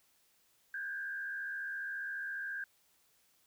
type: tone with frequency modulation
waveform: sine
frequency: 1600 Hz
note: G6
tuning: 35 cents sharp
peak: -37 dBFS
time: 0.74-2.64 s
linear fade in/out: 2 ms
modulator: 74.6 Hz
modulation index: 0.78
effects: white hiss -71 dBFS RMS until 3.46 s